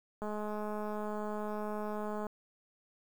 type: click train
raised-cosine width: 1 ms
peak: -26 dBFS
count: 433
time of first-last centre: 0.22-2.267 s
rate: 211 Hz
effects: 9-bit